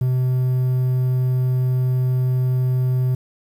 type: tone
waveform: triangle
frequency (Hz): 127.7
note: C3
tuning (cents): -42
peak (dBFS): -14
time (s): 0.01-3.15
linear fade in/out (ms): 5
effects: 8-bit